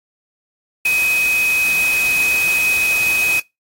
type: tone in noise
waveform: sine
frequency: 2522 Hz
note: D#7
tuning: 23 cents sharp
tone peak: -13 dBFS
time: 0.85-3.4 s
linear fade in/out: 5 ms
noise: white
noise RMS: -25 dBFS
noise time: 0.85-3.4 s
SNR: +9 dB
effects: noise-tail reverb RT60 0.2 s tail -23 dB re dry + AAC 48 kbps